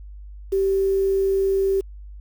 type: tone with quantisation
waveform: sine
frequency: 388.4 Hz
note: G4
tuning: 16 cents flat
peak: -17 dBFS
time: 0.52-1.81 s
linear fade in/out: 10 ms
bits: 7
effects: added 50 Hz sine -36 dBFS peak until 2.2 s